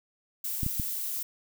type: noise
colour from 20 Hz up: violet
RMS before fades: -33 dBFS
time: 0.44-1.23 s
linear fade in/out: 5 ms
type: clicks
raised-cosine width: 5 ms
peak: -18 dBFS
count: 3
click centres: 0.632 / 0.664 / 0.798 s
effects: none